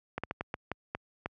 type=slowing click train; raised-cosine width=0.5 ms; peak=-18 dBFS; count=8; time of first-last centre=0.18-1.26 s; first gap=56 ms; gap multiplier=1.33; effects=high-pass 60 Hz 12 dB/octave